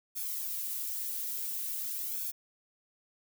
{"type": "noise with flanger", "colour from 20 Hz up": "violet", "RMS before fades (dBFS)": -36, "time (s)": [0.15, 2.32], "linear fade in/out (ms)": 20, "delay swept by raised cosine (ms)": [1, 3.8], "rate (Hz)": 0.48, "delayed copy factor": -0.85, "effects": []}